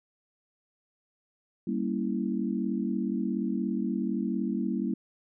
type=chord; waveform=sine; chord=G diminished seventh; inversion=none; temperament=equal; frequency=196 / 233.1 / 277.2 / 329.6 Hz; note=G3 / Bb3 / Db4 / Fb4; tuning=0 / 0 / 0 / 0 cents; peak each=-31 / -31 / -35 / -34 dBFS; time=1.67-4.94 s; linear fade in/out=5 ms; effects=none